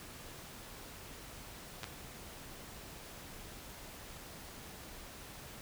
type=clicks; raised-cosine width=0.2 ms; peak=-23 dBFS; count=2; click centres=1.833 / 1.842 s; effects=pink hiss -50 dBFS RMS until 5.61 s